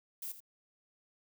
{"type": "noise with echo", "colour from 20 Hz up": "violet", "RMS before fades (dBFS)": -41, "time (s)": [0.22, 0.32], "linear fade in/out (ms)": 5, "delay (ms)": 84, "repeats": 1, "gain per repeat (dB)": -12, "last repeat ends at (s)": 0.404, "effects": []}